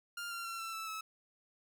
sawtooth tone with pitch steps, 1400 / 1379.1 / 1358.6 / 1338.3 / 1318.4 / 1298.7 Hz, F6 / F6 / F6 / E6 / E6 / E6, +4 / -22 / -48 / +26 / 0 / -26 cents, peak -36 dBFS, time 0.17-1.01 s, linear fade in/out 5 ms, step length 140 ms, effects none

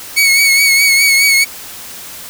sawtooth tone with vibrato, 2217 Hz, C#7, in tune, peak -4 dBFS, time 0.16-1.45 s, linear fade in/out 20 ms, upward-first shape triangle, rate 4.8 Hz, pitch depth 47 cents each way, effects white hiss -30 dBFS RMS until 2.29 s

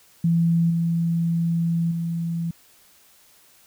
sine tone with level steps, 167.7 Hz, E3, 30 cents sharp, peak -16 / -19 / -23 dBFS, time 0.24-2.51 s, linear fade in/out 5 ms, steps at 0.7 / 1.91 s, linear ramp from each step 5 ms, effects white hiss -55 dBFS RMS until 3.66 s

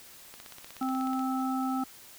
click train, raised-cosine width 0.2 ms, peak -28 dBFS, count 15, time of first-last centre 0.34-1.194 s, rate 16.4 Hz
harmonic tone, 261.6 Hz, C4, in tune, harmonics 1 / 3 / 5, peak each -29 / -34 / -36 dBFS, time 0.81-1.84 s, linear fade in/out 5 ms
effects white hiss -51 dBFS RMS until 2.18 s

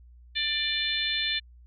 harmonic tone, 592 Hz, D5, 14 cents sharp, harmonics 3 / 4 / 5 / 6 / 7, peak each -33 / -33 / -34 / -29 / -33 dBFS, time 0.35-1.4 s, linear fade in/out 20 ms, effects added 60 Hz sine -49 dBFS peak until 1.66 s

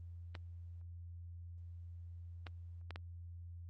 clicks, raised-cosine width 0.3 ms, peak -30 dBFS, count 4, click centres 0.352 / 2.468 / 2.907 / 2.959 s, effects added 86 Hz sine -47 dBFS peak until 3.69 s + Opus 24 kbps

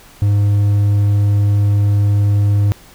triangle tone, 102.1 Hz, G#2, 29 cents flat, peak -8 dBFS, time 0.22-2.72 s, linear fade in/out 0 ms, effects pink hiss -43 dBFS RMS until 2.94 s

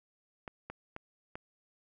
clicks, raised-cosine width 0.5 ms, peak -26 dBFS, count 4, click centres 0.478 / 0.7 / 0.964 / 1.355 s, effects none

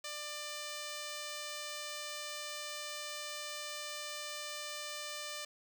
5% pulse tone, 595 Hz, D5, 22 cents sharp, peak -29 dBFS, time 0.04-5.45 s, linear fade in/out 5 ms, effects none

